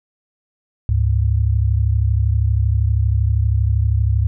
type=tone pair together; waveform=sine; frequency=71.84 / 104.5 Hz; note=D2 / G#2; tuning=-38 / +11 cents; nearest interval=tritone; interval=649 cents; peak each=-16 dBFS; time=0.89-4.27 s; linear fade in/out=0 ms; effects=none